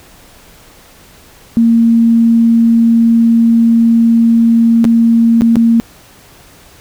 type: tone with dropouts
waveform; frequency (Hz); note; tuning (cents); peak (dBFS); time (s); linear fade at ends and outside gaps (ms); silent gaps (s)
sine; 230.3; A#3; -21; -5; 1.57-5.8; 0; 4.843-4.851 / 5.41-5.419 / 5.557-5.567
effects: pink hiss -41 dBFS RMS until 6.8 s